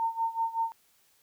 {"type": "tone with tremolo", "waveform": "sine", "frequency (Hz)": 910, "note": "A#5", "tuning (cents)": -42, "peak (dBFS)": -24, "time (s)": [0, 0.72], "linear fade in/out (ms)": 0, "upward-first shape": "sine", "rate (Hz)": 5.3, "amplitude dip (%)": 85, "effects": ["white hiss -66 dBFS RMS until 1.22 s"]}